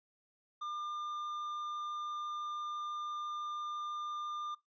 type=tone with tanh clipping; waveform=triangle; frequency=1201 Hz; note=D6; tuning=38 cents sharp; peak=-39 dBFS; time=0.61-4.55 s; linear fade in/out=10 ms; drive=11 dB; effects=noise-tail reverb RT60 0.2 s tail -21 dB re dry + resampled to 16000 Hz